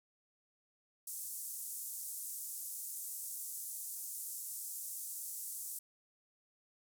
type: band-pass noise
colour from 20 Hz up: white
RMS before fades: -44 dBFS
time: 1.07-5.79 s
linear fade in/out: 5 ms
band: 7200 to 14000 Hz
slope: 24 dB/octave
effects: none